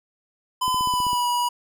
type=tone with pitch glide; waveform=square; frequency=1012 to 970.8 Hz; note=B5 to B5; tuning=+42 to -30 cents; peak=-21 dBFS; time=0.61-1.49 s; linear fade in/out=10 ms; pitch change=-72 cents; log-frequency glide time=0.74-1.28 s
type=click train; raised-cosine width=3 ms; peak=-23 dBFS; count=8; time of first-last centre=0.68-1.132 s; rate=15.5 Hz
effects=none